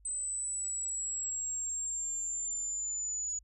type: linear sweep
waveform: sine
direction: down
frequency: 8100 to 6870 Hz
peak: -33 dBFS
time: 0.05-3.39 s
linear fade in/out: 5 ms
effects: added 50 Hz sine -58 dBFS peak until 3.43 s